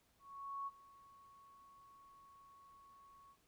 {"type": "tone with ADSR envelope", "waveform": "sine", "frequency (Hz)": 1108.7, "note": "C#6", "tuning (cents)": 0, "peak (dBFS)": -40, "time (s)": [0.19, 3.37], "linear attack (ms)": 480, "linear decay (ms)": 32, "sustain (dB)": -20, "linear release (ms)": 64, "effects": ["pink hiss -75 dBFS RMS until 3.47 s"]}